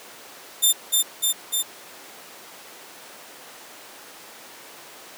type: tone with echo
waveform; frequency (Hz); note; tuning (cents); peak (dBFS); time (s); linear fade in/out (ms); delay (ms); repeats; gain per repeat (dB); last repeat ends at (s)
10% pulse; 3589; A7; +34; -7; 0.62-0.73; 20; 300; 3; -2; 1.63
effects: pink hiss -42 dBFS RMS until 5.17 s + high-pass 400 Hz 12 dB/octave